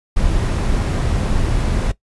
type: noise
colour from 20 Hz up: brown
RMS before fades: -17 dBFS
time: 0.16-1.92 s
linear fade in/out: 10 ms
effects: noise-tail reverb RT60 0.1 s tail -18 dB re dry + resampled to 24000 Hz